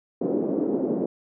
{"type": "band-pass noise", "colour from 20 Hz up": "white", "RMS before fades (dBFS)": -25, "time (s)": [0.21, 1.06], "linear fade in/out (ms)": 5, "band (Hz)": [220, 420], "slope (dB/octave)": 24, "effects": []}